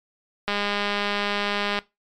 click train, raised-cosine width 0.3 ms, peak -9 dBFS, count 268, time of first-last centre 0.48-1.789 s, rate 204 Hz, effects noise-tail reverb RT60 0.2 s tail -19 dB re dry + MP3 96 kbps

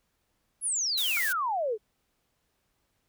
sine exponential sweep, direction down, 11175 to 403.7 Hz, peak -26 dBFS, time 0.61-1.78 s, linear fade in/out 50 ms
blue noise, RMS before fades -33 dBFS, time 0.97-1.33 s, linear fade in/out 10 ms
sine tone with exponential decay, 1396.9 Hz, F6, in tune, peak -30 dBFS, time 1.17-1.24 s, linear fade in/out 0 ms, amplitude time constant 15 ms
effects pink hiss -75 dBFS RMS until 3.08 s

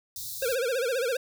white band-stop noise, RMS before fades -37 dBFS, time 0.16-0.55 s, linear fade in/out 2 ms, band 160 to 3600 Hz, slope 96 dB/octave
square tone with vibrato, 500 Hz, B4, 21 cents sharp, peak -26 dBFS, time 0.42-1.17 s, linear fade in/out 5 ms, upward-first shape sine, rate 15 Hz, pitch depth 150 cents each way
effects none

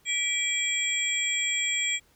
sine tone cluster, 1954 / 2333 / 3304 / 7600 Hz, B6 / D7 / G#7 / A#8, -19 / -12 / -10 / +33 cents, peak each -37 / -28 / -30 / -30 dBFS, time 0.05-2 s, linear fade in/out 50 ms, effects pink hiss -63 dBFS RMS until 2.15 s

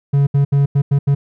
triangle tone bursts at uneven times, 140.6 Hz, C#3, 25 cents sharp, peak -8 dBFS, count 6, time 0.13-0.27 / 0.34-0.45 / 0.52-0.66 / 0.75-0.82 / 0.91-0.99 / 1.07-1.15 s, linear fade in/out 10 ms, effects none

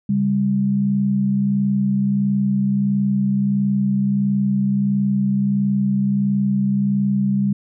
sine tone pair together, 138.51 / 200 Hz, C#3 / G3, -1 / +35 cents, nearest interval tritone, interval 636 cents, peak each -23 / -16 dBFS, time 0.09-7.53 s, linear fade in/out 5 ms, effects none

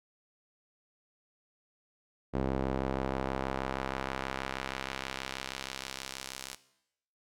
sawtooth tone with band-pass filter sweep, 66.3 Hz, C2, 23 cents sharp, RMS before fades -36 dBFS, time 2.33-6.56 s, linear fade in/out 20 ms, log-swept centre 390 to 7400 Hz, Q 0.71, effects noise-tail reverb RT60 0.8 s tail -17 dB re dry

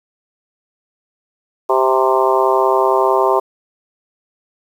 harmonic tone with a mistuned harmonic, 130.81 Hz, C3, in tune, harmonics 3 / 4 / 5 / 6 / 7 / 8 / 9, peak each -16 / -20 / -18 / -22 / -18 / -18 / -26 dBFS, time 1.69-3.4 s, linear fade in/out 10 ms, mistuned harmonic 6, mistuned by +34 cents, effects 7-bit

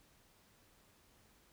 silence, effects pink hiss -68 dBFS RMS until 1.52 s

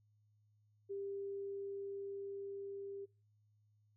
sine tone with level ramp, 396.8 Hz, G4, 21 cents sharp, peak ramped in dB -40 to -44 dBFS, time 0.89-3.06 s, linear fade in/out 20 ms, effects noise-tail reverb RT60 0.3 s tail -23 dB re dry + added 105 Hz sine -70 dBFS peak until 3.96 s

